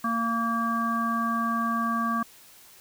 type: harmonic tone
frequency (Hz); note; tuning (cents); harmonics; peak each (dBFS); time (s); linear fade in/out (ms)
230; A#3; -23; 1 / 3 / 5 / 7; -28 / -37 / -26 / -35; 0.04-2.23; 5
effects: white hiss -52 dBFS RMS until 2.8 s